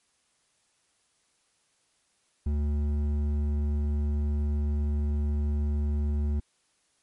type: tone with hard clipping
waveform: sine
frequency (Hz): 73.4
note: D2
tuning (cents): 0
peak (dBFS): -26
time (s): 2.46-6.4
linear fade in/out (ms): 5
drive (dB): 8
effects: white hiss -70 dBFS RMS until 7.02 s + MP3 48 kbps